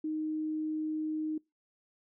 sine tone, 310.6 Hz, D#4, 3 cents flat, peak -31 dBFS, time 0.04-1.38 s, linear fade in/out 5 ms, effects noise-tail reverb RT60 0.2 s tail -24 dB re dry

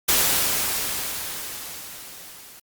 white noise with level ramp, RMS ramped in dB -18 to -45 dBFS, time 0.08-2.6 s, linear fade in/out 10 ms, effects Opus 48 kbps

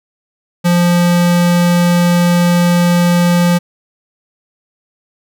square tone, 174.61 Hz, F3, in tune, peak -9 dBFS, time 0.64-3.59 s, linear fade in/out 20 ms, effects none

